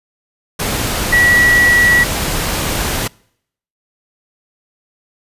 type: tone in noise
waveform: sine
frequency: 1936 Hz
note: B6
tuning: 35 cents flat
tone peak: -8 dBFS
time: 1.12-2.04 s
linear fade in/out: 10 ms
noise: pink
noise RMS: -18 dBFS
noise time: 0.59-3.08 s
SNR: +7 dB
effects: noise-tail reverb RT60 0.7 s tail -26 dB re dry + resampled to 32000 Hz